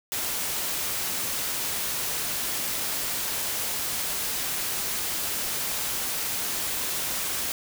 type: noise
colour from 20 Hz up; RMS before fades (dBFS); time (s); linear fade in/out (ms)
white; -29; 0.12-7.52; 0
effects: none